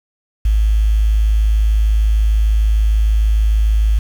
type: tone with quantisation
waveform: sine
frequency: 53.3 Hz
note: G#1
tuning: 46 cents sharp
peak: -10 dBFS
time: 0.45-3.99 s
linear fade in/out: 5 ms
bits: 6
effects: none